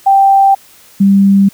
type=tone pair in turn; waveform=sine; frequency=784 / 197.19 Hz; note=G5 / G3; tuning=0 / +10 cents; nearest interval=2 octaves; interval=2390 cents; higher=first; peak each=-4 dBFS; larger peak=neither; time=0.06-0.55 / 1-1.49 s; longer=neither; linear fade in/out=10 ms; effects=white hiss -42 dBFS RMS until 1.53 s